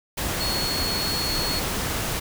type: tone in noise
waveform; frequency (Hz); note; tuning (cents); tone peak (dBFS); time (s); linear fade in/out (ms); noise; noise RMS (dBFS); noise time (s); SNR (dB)
sine; 4345; C#8; -35; -26; 0.4-1.6; 10; pink; -27; 0.17-2.2; -2
effects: none